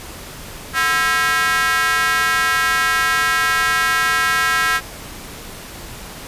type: tone with high-pass filter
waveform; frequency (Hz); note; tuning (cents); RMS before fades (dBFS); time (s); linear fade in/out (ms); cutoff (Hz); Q
square; 146.83; D3; 0; -17; 0.73-4.81; 50; 1500; 3.6
effects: pink hiss -34 dBFS RMS until 6.27 s + resampled to 32000 Hz